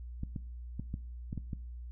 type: clicks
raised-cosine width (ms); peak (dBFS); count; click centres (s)
5; -24; 7; 0.234 / 0.362 / 0.796 / 0.941 / 1.329 / 1.377 / 1.532
effects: noise-tail reverb RT60 0.5 s tail -20 dB re dry + added 60 Hz sine -41 dBFS peak until 1.91 s